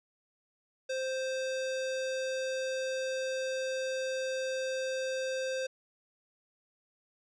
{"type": "tone with low-pass filter", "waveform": "square", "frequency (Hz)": 523.3, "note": "C5", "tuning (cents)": 0, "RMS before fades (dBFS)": -34, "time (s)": [0.89, 5.67], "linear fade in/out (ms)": 10, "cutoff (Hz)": 6000, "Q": 1.4, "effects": []}